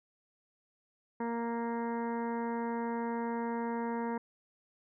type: harmonic tone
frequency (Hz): 233.1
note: A#3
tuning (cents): 0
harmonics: 1 / 2 / 3 / 4 / 5 / 6 / 7 / 8 / 9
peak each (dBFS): -35 / -38 / -47 / -38 / -52 / -52 / -51 / -52 / -56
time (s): 1.2-4.18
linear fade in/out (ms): 5
effects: none